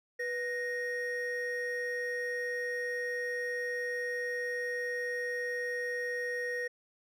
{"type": "tone pair together", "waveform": "triangle", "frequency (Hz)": [490.8, 1864.7], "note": ["B4", "A#6"], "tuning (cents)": [-11, 0], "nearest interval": "octave + major seventh", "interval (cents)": 2311, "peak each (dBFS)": [-34, -33], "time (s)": [0.19, 6.68], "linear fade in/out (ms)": 10, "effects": []}